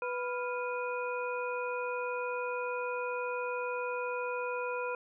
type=harmonic tone with a mistuned harmonic; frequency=493.9 Hz; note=B4; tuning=in tune; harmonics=1 / 2 / 3 / 5; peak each=-35 / -38 / -40 / -42 dBFS; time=0.02-4.95 s; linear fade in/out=2 ms; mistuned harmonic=3; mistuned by=-98 cents; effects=none